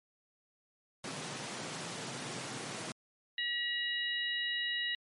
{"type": "high-pass noise", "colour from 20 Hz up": "pink", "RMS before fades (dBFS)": -41, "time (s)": [1.04, 2.92], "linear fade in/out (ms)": 2, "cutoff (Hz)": 120, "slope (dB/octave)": 48}
{"type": "harmonic tone", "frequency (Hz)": 960, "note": "B5", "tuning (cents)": -49, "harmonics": [2, 3, 4], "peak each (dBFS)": [-35, -37, -38], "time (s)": [3.38, 4.95], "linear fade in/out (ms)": 2}
{"effects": ["low-pass 10000 Hz 12 dB/octave", "MP3 48 kbps"]}